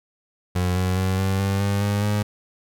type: tone with pitch steps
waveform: 30% pulse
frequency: 90.4 / 92.25 / 94.13 / 96.05 / 98.01 / 100.02 / 102.06 / 104.14 Hz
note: F#2 / F#2 / F#2 / G2 / G2 / G2 / G#2 / G#2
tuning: -40 / -5 / +30 / -35 / 0 / +35 / -30 / +5 cents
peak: -17 dBFS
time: 0.55-2.23 s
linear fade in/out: 10 ms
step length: 210 ms
effects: none